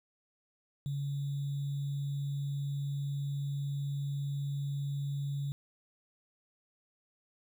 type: tone with sample-and-hold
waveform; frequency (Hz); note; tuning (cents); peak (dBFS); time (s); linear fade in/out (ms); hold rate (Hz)
sine; 140.9; C#3; +29; -32; 0.86-5.52; 0; 3675
effects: none